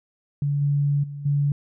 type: tone with level steps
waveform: sine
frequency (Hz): 143.3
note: D3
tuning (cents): -42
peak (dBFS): -20 / -18 / -31 / -18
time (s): 0.42-1.52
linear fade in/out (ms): 2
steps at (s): 0.61 / 1.03 / 1.25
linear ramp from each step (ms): 10
effects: none